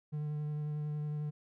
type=tone with vibrato; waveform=triangle; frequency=149.9 Hz; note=D3; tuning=36 cents sharp; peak=-32 dBFS; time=0.12-1.31 s; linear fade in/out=20 ms; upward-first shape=sine; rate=11 Hz; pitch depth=13 cents each way; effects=none